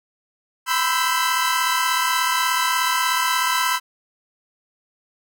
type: chord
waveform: sawtooth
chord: C major seventh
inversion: third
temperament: equal with one note detuned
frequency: 987.8 / 1024.4 / 1318.5 / 1568 Hz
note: B5 / C6 / E6 / G6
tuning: 0 / -37 / 0 / 0 cents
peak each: -20 / -20 / -20 / -22 dBFS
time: 0.66-3.8 s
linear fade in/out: 50 ms
effects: none